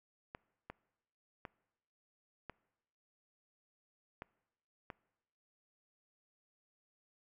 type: clicks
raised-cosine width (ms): 0.5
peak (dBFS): -29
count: 6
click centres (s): 0.349 / 0.7 / 1.452 / 2.497 / 4.221 / 4.902
effects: noise-tail reverb RT60 1.0 s tail -23 dB re dry